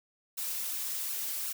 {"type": "noise with flanger", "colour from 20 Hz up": "blue", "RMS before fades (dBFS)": -35, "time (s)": [0.37, 1.53], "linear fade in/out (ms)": 10, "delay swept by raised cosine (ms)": [0.72, 5.72], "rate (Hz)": 2.7, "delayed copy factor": 0.75, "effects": []}